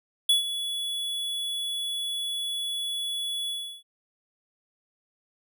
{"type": "tone with ADSR envelope", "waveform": "square", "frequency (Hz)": 3400, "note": "G#7", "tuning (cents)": 40, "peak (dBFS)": -17, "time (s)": [0.29, 3.83], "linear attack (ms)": 5, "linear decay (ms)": 130, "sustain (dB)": -12, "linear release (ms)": 340, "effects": []}